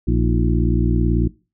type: harmonic tone with a mistuned harmonic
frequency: 58.27 Hz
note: A#1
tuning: in tune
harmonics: 1 / 2 / 3 / 4 / 5 / 6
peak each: -18 / -21 / -23 / -24 / -25 / -26 dBFS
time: 0.07-1.28 s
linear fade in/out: 10 ms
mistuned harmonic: 5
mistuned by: +110 cents
effects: noise-tail reverb RT60 0.3 s tail -20 dB re dry